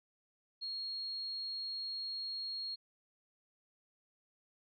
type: tone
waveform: sine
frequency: 4275 Hz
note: C8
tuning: 36 cents sharp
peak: -38 dBFS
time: 0.61-2.76 s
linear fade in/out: 20 ms
effects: none